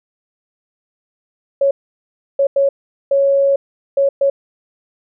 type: tone bursts at uneven times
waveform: sine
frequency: 554 Hz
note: C#5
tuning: 1 cent flat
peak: -10 dBFS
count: 6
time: 1.61-1.71 / 2.39-2.47 / 2.56-2.69 / 3.11-3.56 / 3.97-4.09 / 4.21-4.3 s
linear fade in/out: 5 ms
effects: none